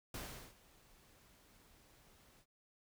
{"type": "noise with ADSR envelope", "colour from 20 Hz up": "pink", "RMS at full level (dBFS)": -45, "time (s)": [0.14, 2.46], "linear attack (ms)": 4, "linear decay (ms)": 390, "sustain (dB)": -21, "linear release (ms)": 62, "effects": []}